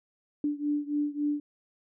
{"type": "beating tone pair", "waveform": "sine", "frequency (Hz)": [292.1, 295.7], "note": ["D4", "D4"], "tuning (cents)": [-9, 12], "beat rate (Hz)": 3.6, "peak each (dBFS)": [-29, -31], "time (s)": [0.44, 1.4], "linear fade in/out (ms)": 2, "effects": []}